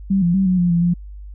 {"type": "tone with pitch steps", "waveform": "sine", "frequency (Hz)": [194.1, 172.9, 192.3, 183.6, 175.9, 170.8, 174.3], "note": ["G3", "F3", "G3", "F#3", "F3", "F3", "F3"], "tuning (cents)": [-17, -17, -33, -13, 13, -38, -3], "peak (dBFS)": -13, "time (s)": [0.1, 0.94], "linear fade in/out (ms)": 10, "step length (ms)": 120, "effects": ["added 50 Hz sine -32 dBFS peak until 1.34 s"]}